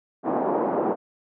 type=band-pass noise; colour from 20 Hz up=pink; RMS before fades=-24 dBFS; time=0.23-0.96 s; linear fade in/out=50 ms; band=250 to 930 Hz; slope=24 dB/octave; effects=none